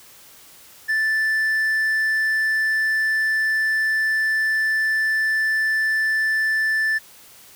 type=tone; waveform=triangle; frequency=1760 Hz; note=A6; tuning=in tune; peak=-16 dBFS; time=0.88-6.99 s; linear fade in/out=20 ms; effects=white hiss -47 dBFS RMS until 7.55 s